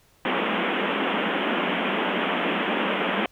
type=band-pass noise; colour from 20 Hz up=pink; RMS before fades=-25 dBFS; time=0.25-3.26 s; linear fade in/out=2 ms; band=180 to 3300 Hz; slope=96 dB/octave; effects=pink hiss -60 dBFS RMS until 3.31 s